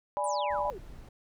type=chord; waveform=sine; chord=G# diminished; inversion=second; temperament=equal; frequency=587.3 / 830.6 / 987.8 Hz; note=D5 / G#5 / B5; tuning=0 / 0 / 0 cents; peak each=-32 dBFS; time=0.17-0.7 s; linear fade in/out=0 ms
type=exponential sweep; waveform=sine; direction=down; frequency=9900 to 347.9 Hz; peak=-39 dBFS; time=0.24-0.78 s; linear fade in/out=0 ms
type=noise; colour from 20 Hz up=brown; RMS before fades=-47 dBFS; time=0.5-1.09 s; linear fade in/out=5 ms
effects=none